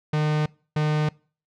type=tone pair in turn; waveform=45% pulse; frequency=152 / 152 Hz; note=D#3 / D#3; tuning=-40 / -40 cents; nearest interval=unison; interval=0 cents; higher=neither; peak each=-20 dBFS; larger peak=neither; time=0.13-0.46 / 0.76-1.09 s; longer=neither; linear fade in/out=5 ms; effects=noise-tail reverb RT60 0.4 s tail -24 dB re dry + low-pass 4000 Hz 12 dB/octave